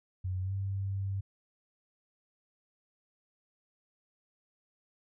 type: tone with pitch glide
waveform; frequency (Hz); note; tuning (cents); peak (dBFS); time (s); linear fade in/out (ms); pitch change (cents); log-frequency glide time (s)
sine; 92.5 to 97.66; F#2 to G2; 0 to -6; -31; 0.24-1.21; 10; +94; 0.41-0.53
effects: none